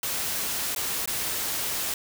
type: noise with dropouts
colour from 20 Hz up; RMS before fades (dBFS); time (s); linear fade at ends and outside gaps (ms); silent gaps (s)
white; -29; 0.03-1.94; 2; 0.749-0.761 / 1.058-1.075
effects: none